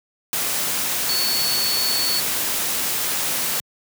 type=tone in noise; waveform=sine; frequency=4435 Hz; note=C#8; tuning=in tune; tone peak=-21 dBFS; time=1.09-2.2 s; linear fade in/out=0 ms; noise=white; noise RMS=-23 dBFS; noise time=0.33-3.6 s; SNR=-1 dB; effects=high-pass 100 Hz 12 dB/octave